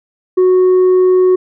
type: tone with tanh clipping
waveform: triangle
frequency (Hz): 368.5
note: F#4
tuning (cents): -7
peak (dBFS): -7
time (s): 0.37-1.36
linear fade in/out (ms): 10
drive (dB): 7
effects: none